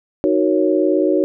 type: chord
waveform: sine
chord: D# minor seventh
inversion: none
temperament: equal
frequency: 311.1 / 370 / 466.2 / 554.4 Hz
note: D#4 / F#4 / A#4 / C#5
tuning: 0 / 0 / 0 / 0 cents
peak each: -17 / -17 / -23 / -19 dBFS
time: 0.24-1.24 s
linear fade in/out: 0 ms
effects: none